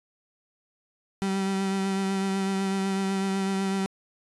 35% pulse tone with vibrato, 193.6 Hz, G3, 21 cents flat, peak -23 dBFS, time 1.22-3.86 s, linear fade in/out 0 ms, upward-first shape triangle, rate 8 Hz, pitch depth 22 cents each way, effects resampled to 24000 Hz

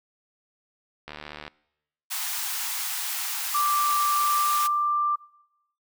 click train, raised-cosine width 0.3 ms, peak -21 dBFS, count 31, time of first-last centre 1.08-1.479 s, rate 75.2 Hz
white high-pass noise, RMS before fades -30 dBFS, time 2.1-4.68 s, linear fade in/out 20 ms, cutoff 740 Hz, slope 96 dB/octave
sine tone with pitch glide, 1174.7 to 1182.9 Hz, D6 to D6, 0 to +12 cents, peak -21 dBFS, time 3.54-5.16 s, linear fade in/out 10 ms, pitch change +12 cents, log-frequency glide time 4.1-4.66 s
effects noise-tail reverb RT60 0.9 s tail -23 dB re dry

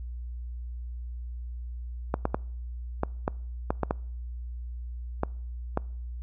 clicks, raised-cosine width 1 ms, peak -11 dBFS, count 10, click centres 2.141 / 2.254 / 2.345 / 3.034 / 3.279 / 3.705 / 3.833 / 3.909 / 5.234 / 5.774 s, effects noise-tail reverb RT60 0.6 s tail -26 dB re dry + added 60 Hz sine -34 dBFS peak until 6.22 s

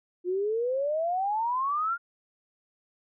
sine exponential sweep, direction up, 349.2 to 1425 Hz, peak -25 dBFS, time 0.24-1.98 s, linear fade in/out 50 ms, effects none

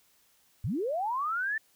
sine linear sweep, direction up, 77.9 to 1800 Hz, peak -28 dBFS, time 0.64-1.58 s, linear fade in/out 5 ms, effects white hiss -66 dBFS RMS until 1.75 s

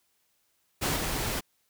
pink noise with level steps, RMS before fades -28 / -31 dBFS, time 0.81-1.41 s, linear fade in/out 20 ms, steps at 0.96 s, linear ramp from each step 5 ms, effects white hiss -72 dBFS RMS until 1.69 s

